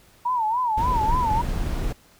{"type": "tone with vibrato", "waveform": "sine", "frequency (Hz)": 932.3, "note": "A#5", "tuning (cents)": 0, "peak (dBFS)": -20, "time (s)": [0.25, 1.42], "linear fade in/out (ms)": 10, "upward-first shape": "sine", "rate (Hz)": 3.5, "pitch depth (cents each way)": 150}
{"type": "noise", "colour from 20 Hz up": "brown", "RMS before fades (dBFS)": -25, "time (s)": [0.77, 1.93], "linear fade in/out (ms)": 10}
{"effects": ["pink hiss -55 dBFS RMS until 2.19 s"]}